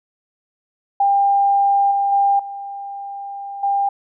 sine tone with level steps, 798 Hz, G5, 31 cents sharp, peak -12 / -15 / -12 / -27 / -15 dBFS, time 1-3.89 s, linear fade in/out 5 ms, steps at 1.91 / 2.12 / 2.39 / 3.63 s, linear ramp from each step 5 ms, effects none

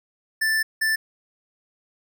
square tone bursts at uneven times, 1764 Hz, A6, 4 cents sharp, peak -20 dBFS, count 2, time 0.41-0.63 / 0.81-0.96 s, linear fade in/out 10 ms, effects none

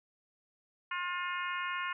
harmonic tone, 356 Hz, F4, 33 cents sharp, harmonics 3 / 4 / 5 / 6 / 7 / 8, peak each -37 / -39 / -41 / -43 / -44 / -45 dBFS, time 0.91-1.93 s, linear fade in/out 5 ms, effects none

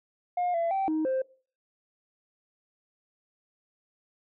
sine tone with pitch steps, 713 / 674 / 775 / 313.3 / 524 Hz, F5 / E5 / G5 / D#4 / C5, +36 / +38 / -20 / +12 / +2 cents, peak -23 dBFS, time 0.37-1.22 s, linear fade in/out 5 ms, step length 170 ms, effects noise-tail reverb RT60 0.4 s tail -23 dB re dry + tanh soft clip ceiling -23 dBFS

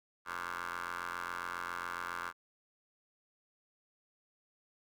15% pulse ring-modulated tone, 87.31 Hz, F2, in tune, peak -29 dBFS, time 0.25-2.33 s, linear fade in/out 50 ms, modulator 1290 Hz, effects none

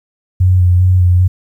sine tone with vibrato, 90.7 Hz, F#2, 34 cents flat, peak -6 dBFS, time 0.4-1.28 s, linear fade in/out 10 ms, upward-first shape square, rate 2.5 Hz, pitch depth 23 cents each way, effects 8-bit

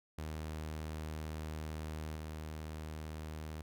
sawtooth tone with level steps, 77.78 Hz, D#2, in tune, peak -36 / -38 dBFS, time 0.18-3.62 s, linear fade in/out 5 ms, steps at 2.16 s, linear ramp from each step 5 ms, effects none

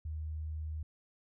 sine tone, 77.78 Hz, D#2, in tune, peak -36 dBFS, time 0.05-0.83 s, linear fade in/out 5 ms, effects none

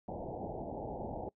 white low-pass noise, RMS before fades -41 dBFS, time 0.08-1.29 s, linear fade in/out 2 ms, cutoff 860 Hz, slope 96 dB/octave, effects noise-tail reverb RT60 0.1 s tail -23 dB re dry

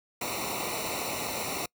pink noise with comb filter, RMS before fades -33 dBFS, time 0.21-1.66 s, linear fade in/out 5 ms, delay 0.61 ms, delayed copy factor -0.85, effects noise-tail reverb RT60 0.1 s tail -26 dB re dry + high-pass 60 Hz 12 dB/octave

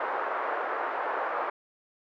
white band-pass noise, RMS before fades -31 dBFS, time 0-1.5 s, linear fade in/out 5 ms, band 440 to 1400 Hz, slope 24 dB/octave, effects none

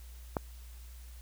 click, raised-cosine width 1 ms, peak -16 dBFS, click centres 0.368 s, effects added 60 Hz sine -46 dBFS peak until 1.21 s + white hiss -59 dBFS RMS until 1.21 s

